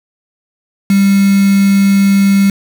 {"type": "tone with quantisation", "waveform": "sine", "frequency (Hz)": 197.3, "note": "G3", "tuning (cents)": 11, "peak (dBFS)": -6, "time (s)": [0.9, 2.5], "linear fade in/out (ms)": 2, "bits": 3, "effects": []}